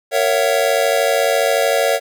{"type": "chord", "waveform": "square", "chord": "F# dominant seventh", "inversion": "first", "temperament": "just", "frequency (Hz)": [462.5, 555, 666, 740], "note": ["A#4", "C#5", "E5", "F#5"], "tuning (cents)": [-14, 2, 18, 0], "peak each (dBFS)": [-21, -18, -20, -23], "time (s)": [0.11, 2], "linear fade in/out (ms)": 50, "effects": []}